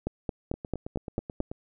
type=two click trains; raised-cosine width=2 ms; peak=-15 / -22 dBFS; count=7 / 10; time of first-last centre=0.07-1.403 / 0.54-1.515 s; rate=4.5 / 9.23 Hz; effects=none